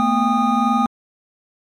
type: tone cluster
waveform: triangle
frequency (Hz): 222.4 / 244.8 / 802 / 1236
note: A3 / B3 / G5 / D#6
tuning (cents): +19 / -15 / +39 / -12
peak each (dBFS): -18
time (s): 0-0.86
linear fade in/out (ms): 0
effects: MP3 64 kbps